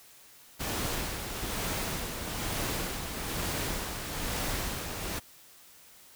pink noise with tremolo, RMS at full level -32 dBFS, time 0.59-5.2 s, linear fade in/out 20 ms, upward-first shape sine, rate 1.1 Hz, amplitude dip 45%, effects white hiss -55 dBFS RMS until 6.15 s

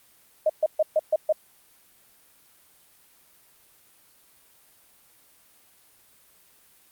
sine tone bursts, 622 Hz, D#5, 1 cent flat, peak -17 dBFS, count 6, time 0.46-1.326 s, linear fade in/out 5 ms, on 36 ms, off 130 ms, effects white hiss -58 dBFS RMS until 6.91 s + Opus 32 kbps

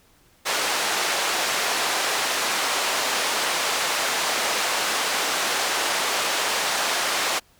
pink band-pass noise, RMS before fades -24 dBFS, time 0.45-7.4 s, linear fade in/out 20 ms, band 630 to 8200 Hz, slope 12 dB/octave, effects pink hiss -58 dBFS RMS until 7.59 s

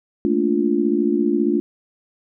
sine chord, Bb major seventh, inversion third, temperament just, 218.5 / 233.1 / 291.4 / 349.6 Hz, A3 / Bb3 / D4 / F4, -12 / 0 / -13 / +2 cents, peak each -22 / -25 / -20 / -20 dBFS, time 0.25-1.6 s, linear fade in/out 0 ms, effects none

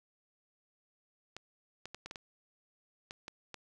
clicks, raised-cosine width 0.2 ms, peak -26 dBFS, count 9, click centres 1.366 / 1.856 / 1.946 / 2.06 / 2.111 / 2.158 / 3.109 / 3.281 / 3.543 s, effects 10-bit

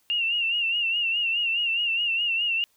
sine tone with vibrato, 2775 Hz, F7, 12 cents flat, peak -22 dBFS, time 0.1-2.64 s, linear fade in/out 0 ms, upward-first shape sine, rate 4.8 Hz, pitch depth 70 cents each way, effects white hiss -66 dBFS RMS until 2.76 s

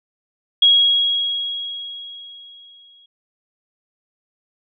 sine tone with exponential decay, 3306 Hz, G#7, 9 cents flat, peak -8 dBFS, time 0.62-3.06 s, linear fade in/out 5 ms, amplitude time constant 530 ms, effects none

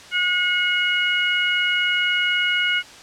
harmonic tone, 724 Hz, F#5, 38 cents flat, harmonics 2 / 3 / 4, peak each -22 / -22 / -22 dBFS, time 0.11-2.83 s, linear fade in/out 50 ms, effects white hiss -42 dBFS RMS until 3.02 s + low-pass 6000 Hz 12 dB/octave

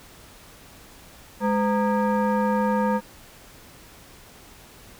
sine tone with frequency modulation, 208.2 Hz, G#3, 5 cents sharp, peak -19 dBFS, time 1.4-3.01 s, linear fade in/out 50 ms, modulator 717 Hz, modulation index 1.2, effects pink hiss -48 dBFS RMS until 4.99 s

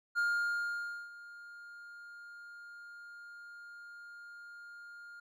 triangle tone with ADSR envelope, 1411 Hz, F6, 17 cents sharp, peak -26 dBFS, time 0.15-5.2 s, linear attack 33 ms, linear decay 910 ms, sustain -20 dB, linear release 6 ms, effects none

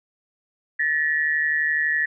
sine tone pair together, 1749 / 1900.9 Hz, A6 / A#6, -11 / +33 cents, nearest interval minor second, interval 144 cents, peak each -22 dBFS, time 0.79-2.06 s, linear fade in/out 10 ms, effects none

